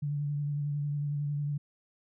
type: tone with vibrato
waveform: sine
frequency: 145.4 Hz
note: D3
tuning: 17 cents flat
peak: -29 dBFS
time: 0.02-1.58 s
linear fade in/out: 10 ms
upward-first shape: triangle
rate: 11 Hz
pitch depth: 30 cents each way
effects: none